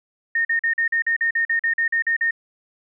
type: tone bursts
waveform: sine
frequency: 1837 Hz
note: A#6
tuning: 26 cents flat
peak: -17 dBFS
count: 14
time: 0.35-2.309 s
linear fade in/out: 5 ms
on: 100 ms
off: 43 ms
effects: none